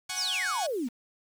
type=chord; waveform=5% pulse; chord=F# suspended second; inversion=none; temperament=equal; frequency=740 / 830.6 / 1108.7 Hz; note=F#5 / G#5 / C#6; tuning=0 / 0 / 0 cents; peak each=-24 / -26 / -25 dBFS; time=0.09-0.67 s; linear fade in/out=10 ms
type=exponential sweep; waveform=sine; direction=down; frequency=6470 to 220.3 Hz; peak=-28 dBFS; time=0.16-0.89 s; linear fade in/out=20 ms
effects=low-pass 10000 Hz 12 dB/octave + 8-bit